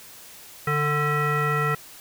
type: tone with frequency modulation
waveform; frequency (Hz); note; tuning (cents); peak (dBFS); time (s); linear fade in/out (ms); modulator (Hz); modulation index
sine; 740; F#5; 0; -20; 0.67-1.75; 5; 593; 2.1
effects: white hiss -45 dBFS RMS until 2 s